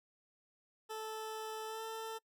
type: tone with pitch glide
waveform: 20% pulse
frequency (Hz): 437.8 to 445.7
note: A4 to A4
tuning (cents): -9 to +22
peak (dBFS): -36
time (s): 0.89-2.19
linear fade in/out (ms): 20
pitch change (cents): +31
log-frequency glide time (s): 1.66-1.82
effects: noise-tail reverb RT60 0.1 s tail -25 dB re dry